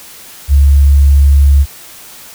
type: tone with sample-and-hold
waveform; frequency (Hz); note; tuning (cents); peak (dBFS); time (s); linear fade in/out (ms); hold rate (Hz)
sine; 70.1; C#2; +20; -3; 0.48-1.66; 50; 11025
effects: white hiss -34 dBFS RMS until 2.34 s